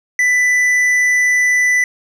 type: tone with tanh clipping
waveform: sine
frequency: 1988 Hz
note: B6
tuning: 11 cents sharp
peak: -12 dBFS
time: 0.19-1.84 s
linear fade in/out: 2 ms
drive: 8 dB
effects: none